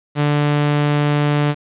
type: tone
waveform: sawtooth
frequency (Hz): 146.83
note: D3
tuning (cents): 0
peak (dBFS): -10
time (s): 0.15-1.55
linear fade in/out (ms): 50
effects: resampled to 8000 Hz + 7-bit